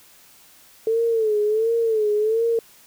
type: tone with vibrato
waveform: sine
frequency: 440 Hz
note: A4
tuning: in tune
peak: -17 dBFS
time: 0.87-2.59 s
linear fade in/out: 2 ms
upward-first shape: sine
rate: 1.4 Hz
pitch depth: 91 cents each way
effects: white hiss -51 dBFS RMS until 2.86 s